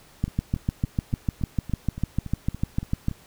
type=two click trains; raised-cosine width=5 ms; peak=-10 / -21 dBFS; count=20 / 11; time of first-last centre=0.24-3.084 / 0.28-3.113 s; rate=6.68 / 3.53 Hz; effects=pink hiss -53 dBFS RMS until 3.26 s